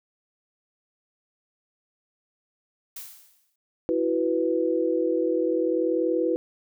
blue noise with exponential decay, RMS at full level -36 dBFS, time 2.96-3.56 s, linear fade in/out 5 ms, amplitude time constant 130 ms
sine chord, E suspended second, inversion none, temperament equal, 329.6 / 370 / 493.9 Hz, E4 / F#4 / B4, 0 / 0 / 0 cents, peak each -25 / -27 / -25 dBFS, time 3.89-6.36 s, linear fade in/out 0 ms
effects none

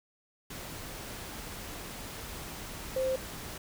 sine tone in noise, 523 Hz, C5, 1 cent flat, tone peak -27 dBFS, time 2.96-3.16 s, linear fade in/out 5 ms, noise pink, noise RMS -42 dBFS, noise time 0.5-3.58 s, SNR +12 dB, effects none

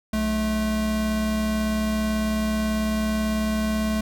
square tone pair together, 60.7 / 216.5 Hz, B1 / A3, -29 / -28 cents, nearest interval octave + minor seventh, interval 2201 cents, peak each -30 / -23 dBFS, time 0.13-4.01 s, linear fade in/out 5 ms, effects none

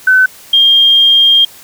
sine tone pair in turn, 1516 / 3212 Hz, F#6 / G7, +42 / +41 cents, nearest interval octave + minor second, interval 1299 cents, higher second, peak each -4 dBFS, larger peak neither, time 0.07-0.26 / 0.53-1.45 s, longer second, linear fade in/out 5 ms, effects white hiss -37 dBFS RMS until 1.63 s

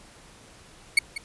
35% pulse tone with echo, 2213 Hz, C#7, 3 cents flat, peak -12 dBFS, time 0.97-0.99 s, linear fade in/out 5 ms, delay 190 ms, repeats 1, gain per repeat -15 dB, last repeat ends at 1.18 s, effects pink hiss -51 dBFS RMS until 1.24 s + resampled to 24000 Hz

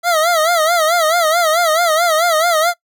25% pulse tone with vibrato, 659.3 Hz, E5, in tune, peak -8 dBFS, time 0.03-2.74 s, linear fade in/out 50 ms, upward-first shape sine, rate 4.6 Hz, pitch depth 120 cents each way, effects noise-tail reverb RT60 0.1 s tail -22 dB re dry

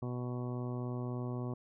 harmonic tone, 123.47 Hz, B2, in tune, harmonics 1 / 2 / 3 / 4 / 5 / 6 / 7 / 8 / 9, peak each -37 / -41 / -44 / -50 / -50 / -54 / -56 / -55 / -53 dBFS, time 0.02-1.54 s, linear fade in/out 5 ms, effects none

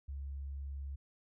sine tone, 69.3 Hz, C#2, in tune, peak -39 dBFS, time 0.08-0.96 s, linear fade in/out 10 ms, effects none

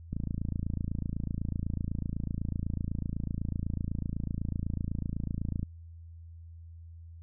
click train, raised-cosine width 5 ms, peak -20 dBFS, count 155, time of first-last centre 0.13-5.63 s, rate 28 Hz, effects added 83 Hz sine -45 dBFS peak until 7.22 s

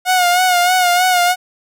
sawtooth tone with vibrato, 722 Hz, F#5, 43 cents flat, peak -7 dBFS, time 0.05-1.36 s, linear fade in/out 50 ms, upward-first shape sine, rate 3.2 Hz, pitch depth 49 cents each way, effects none

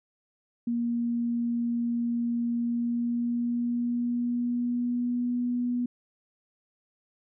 sine tone with pitch glide, 236.3 to 244.1 Hz, A#3 to B3, +24 to -20 cents, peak -25 dBFS, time 0.67-5.86 s, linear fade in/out 5 ms, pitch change +56 cents, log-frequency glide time 2.57-5.36 s, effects none

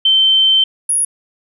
sine tone pair in turn, 3100 / 10427 Hz, G7 / E9, -20 / -20 cents, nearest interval octave + major sixth, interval 2100 cents, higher second, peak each -8 / -12 dBFS, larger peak first, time 0.05-0.64 / 0.89-1.05 s, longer first, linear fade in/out 5 ms, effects none

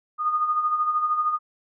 sine tone with tremolo, 1229 Hz, D#6, 22 cents flat, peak -18 dBFS, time 0.18-1.39 s, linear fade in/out 50 ms, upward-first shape sine, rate 13 Hz, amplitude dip 55%, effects none

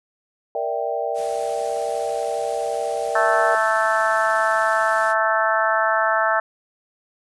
sine chord, E half-diminished seventh, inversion second, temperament equal, 466.2 / 587.3 / 659.3 / 784 Hz, Bb4 / D5 / E5 / G5, 0 / 0 / 0 / 0 cents, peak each -27 dBFS, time 0.55-3.55 s, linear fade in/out 2 ms
white noise, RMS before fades -39 dBFS, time 1.14-5.15 s, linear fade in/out 50 ms
harmonic tone, 219.8 Hz, A3, 2 cents flat, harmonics 3 / 4 / 5 / 6 / 7 / 8, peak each -22 / -24 / -26 / -22 / -25 / -25 dBFS, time 3.15-6.4 s, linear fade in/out 5 ms
effects resampled to 24000 Hz

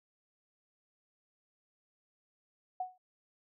sine tone with exponential decay, 738 Hz, F#5, 5 cents flat, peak -30 dBFS, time 2.8-2.98 s, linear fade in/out 5 ms, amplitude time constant 38 ms, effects none

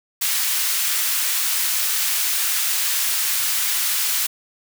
white high-pass noise, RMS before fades -21 dBFS, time 0.21-4.27 s, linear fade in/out 10 ms, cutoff 1400 Hz, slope 12 dB/octave, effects none

